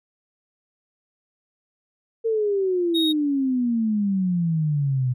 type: exponential sweep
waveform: sine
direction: down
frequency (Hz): 458.7 to 123.2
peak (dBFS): -19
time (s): 2.24-5.14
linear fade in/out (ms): 20
type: tone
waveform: triangle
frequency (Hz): 3753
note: A#7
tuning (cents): +11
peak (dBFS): -20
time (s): 2.94-3.13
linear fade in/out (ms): 20
effects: none